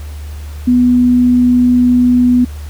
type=tone; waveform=sine; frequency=246.9 Hz; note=B3; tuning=in tune; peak=-6 dBFS; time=0.67-2.45 s; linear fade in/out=10 ms; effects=added 74 Hz sine -23 dBFS peak until 2.69 s + pink hiss -39 dBFS RMS until 2.69 s